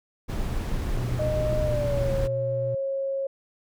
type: noise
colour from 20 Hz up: brown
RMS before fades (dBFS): -28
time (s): 0.28-2.28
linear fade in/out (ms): 20
type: tone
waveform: triangle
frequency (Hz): 121.2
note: B2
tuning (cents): -32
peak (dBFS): -27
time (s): 0.94-2.75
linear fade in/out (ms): 5
type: tone with pitch glide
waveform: sine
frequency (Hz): 614 to 543.9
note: D#5 to C#5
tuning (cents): -23 to -33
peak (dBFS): -25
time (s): 1.19-3.27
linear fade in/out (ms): 5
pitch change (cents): -210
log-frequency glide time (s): 1.63-2.12
effects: none